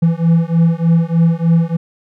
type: beating tone pair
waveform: triangle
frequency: 164.81 / 168.11 Hz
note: E3 / E3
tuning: 0 / +34 cents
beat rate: 3.3 Hz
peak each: -11 dBFS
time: 0.02-1.77 s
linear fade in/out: 10 ms
effects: none